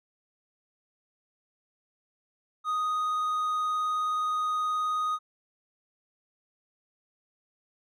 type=tone with vibrato; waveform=triangle; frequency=1244.5 Hz; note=D#6; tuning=in tune; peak=-24 dBFS; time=2.64-5.19 s; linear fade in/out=50 ms; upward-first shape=triangle; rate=19 Hz; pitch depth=8 cents each way; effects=none